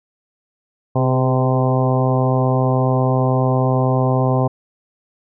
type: harmonic tone with a mistuned harmonic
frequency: 129.1 Hz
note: C3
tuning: 23 cents flat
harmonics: 1 / 2 / 3 / 4 / 5 / 6 / 7 / 8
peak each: -16 / -22 / -24 / -23 / -24 / -25 / -29 / -27 dBFS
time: 0.95-4.48 s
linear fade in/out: 10 ms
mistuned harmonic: 3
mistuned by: +32 cents
effects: none